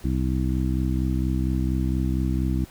harmonic tone, 64.3 Hz, C2, 30 cents flat, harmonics 1 / 2 / 3 / 4 / 5, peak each -24 / -27 / -29 / -30 / -31 dBFS, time 0.04-2.65 s, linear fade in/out 5 ms, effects pink hiss -49 dBFS RMS until 2.7 s

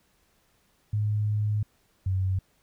sine tone pair in turn, 105.4 / 94.39 Hz, G#2 / F#2, +26 / +35 cents, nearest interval major second, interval 191 cents, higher first, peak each -23 dBFS, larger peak neither, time 0.93-1.63 / 2.06-2.39 s, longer first, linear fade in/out 5 ms, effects pink hiss -67 dBFS RMS until 2.62 s

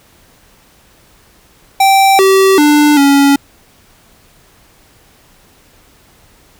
square tone with pitch steps, 779 / 385 / 296.2 / 280 Hz, G5 / G4 / D4 / C#4, -11 / -31 / +15 / +18 cents, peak -6 dBFS, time 1.8-3.36 s, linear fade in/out 5 ms, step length 390 ms, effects pink hiss -47 dBFS RMS until 6.59 s

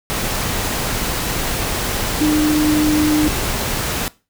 sine tone in noise, 303.6 Hz, D#4, 42 cents flat, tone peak -13 dBFS, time 2.21-3.28 s, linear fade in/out 0 ms, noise pink, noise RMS -21 dBFS, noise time 0.1-4.08 s, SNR +5 dB, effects noise-tail reverb RT60 0.3 s tail -20 dB re dry

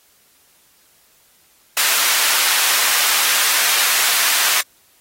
pink high-pass noise, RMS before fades -17 dBFS, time 1.77-4.61 s, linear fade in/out 2 ms, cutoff 1400 Hz, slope 12 dB/octave, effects white hiss -55 dBFS RMS until 5 s + AAC 48 kbps

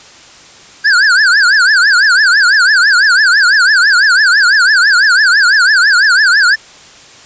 square tone with vibrato, 1568 Hz, G6, in tune, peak -6 dBFS, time 0.84-6.56 s, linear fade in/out 20 ms, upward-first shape triangle, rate 6 Hz, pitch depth 230 cents each way, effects white hiss -37 dBFS RMS until 7.25 s + resampled to 16000 Hz

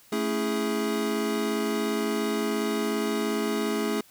square chord, A major seventh, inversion none, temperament equal, 220 / 277.2 / 329.6 / 415.3 Hz, A3 / C#4 / E4 / G#4, 0 / 0 / 0 / 0 cents, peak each -30 / -34 / -34 / -30 dBFS, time 0.12-4.01 s, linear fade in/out 5 ms, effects white hiss -56 dBFS RMS until 4.1 s

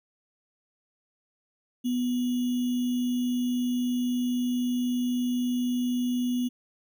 sine tone with sample-and-hold, 246.9 Hz, B3, in tune, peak -24 dBFS, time 1.84-6.49 s, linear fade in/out 20 ms, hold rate 3150 Hz, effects none

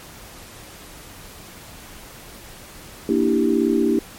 sine chord, E half-diminished seventh, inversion second, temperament equal, 233.1 / 293.7 / 329.6 / 392 Hz, Bb3 / D4 / E4 / G4, 0 / 0 / 0 / 0 cents, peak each -21 dBFS, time 3.09-3.99 s, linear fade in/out 2 ms, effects pink hiss -41 dBFS RMS until 4.18 s + MP3 64 kbps

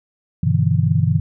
sine chord, E minor seventh, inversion first, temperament just, 98.89 / 123.61 / 148.33 / 164.81 Hz, G2 / B2 / D3 / E3, +16 / +2 / +18 / 0 cents, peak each -19 dBFS, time 0.43-1.2 s, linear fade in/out 5 ms, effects none

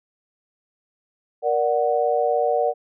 sine chord, Bb augmented, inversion none, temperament equal with one note detuned, 470.5 / 587.3 / 740 Hz, Bb4 / D5 / F#5, +16 / 0 / 0 cents, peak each -22 dBFS, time 1.42-2.74 s, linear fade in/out 50 ms, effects none

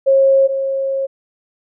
sine tone pair in turn, 541 / 541 Hz, C#5 / C#5, -42 / -42 cents, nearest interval unison, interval 0 cents, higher neither, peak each -8 / -16 dBFS, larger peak first, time 0.06-0.48 / 0.48-1.07 s, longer second, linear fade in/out 20 ms, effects none

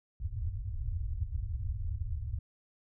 white low-pass noise, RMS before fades -35 dBFS, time 0.2-2.39 s, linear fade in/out 5 ms, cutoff 110 Hz, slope 96 dB/octave, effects none

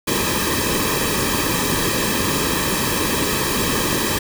pink noise with comb filter, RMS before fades -20 dBFS, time 0.07-4.19 s, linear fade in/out 10 ms, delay 1.4 ms, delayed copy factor -0.75, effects none

